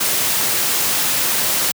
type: noise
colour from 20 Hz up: white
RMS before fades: -18 dBFS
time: 0-1.72 s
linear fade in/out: 10 ms
effects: high-pass 100 Hz 12 dB/octave